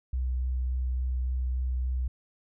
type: tone with vibrato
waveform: sine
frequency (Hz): 63.2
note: B1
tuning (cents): +41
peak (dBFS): -26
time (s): 0.13-2.08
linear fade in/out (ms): 5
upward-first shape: sine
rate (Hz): 3.5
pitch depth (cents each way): 11
effects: none